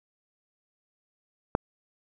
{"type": "click", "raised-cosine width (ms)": 1, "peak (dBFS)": -8, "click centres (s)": 1.551, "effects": []}